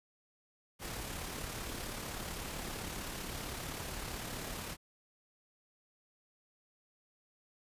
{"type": "noise with amplitude modulation", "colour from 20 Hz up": "pink", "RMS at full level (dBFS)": -40, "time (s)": [0.79, 4.77], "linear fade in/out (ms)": 50, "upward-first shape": "sine", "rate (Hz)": 35.6, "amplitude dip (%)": 35, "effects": ["resampled to 32000 Hz"]}